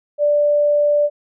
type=tone; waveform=sine; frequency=587.3 Hz; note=D5; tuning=in tune; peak=-12 dBFS; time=0.18-1.1 s; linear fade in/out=50 ms; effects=none